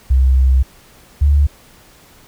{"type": "tone pair in turn", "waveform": "sine", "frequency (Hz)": [65.2, 71.99], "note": ["C2", "D2"], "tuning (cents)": [-5, -34], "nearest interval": "major second", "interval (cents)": 171, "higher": "second", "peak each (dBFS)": -8, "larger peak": "neither", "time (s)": [[0.1, 0.63], [1.21, 1.47]], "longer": "first", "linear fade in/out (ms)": 10, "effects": ["pink hiss -46 dBFS RMS until 2.27 s"]}